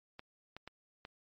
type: clicks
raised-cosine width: 0.3 ms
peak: -30 dBFS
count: 4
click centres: 0.194 / 0.566 / 0.676 / 1.051 s
effects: MP3 48 kbps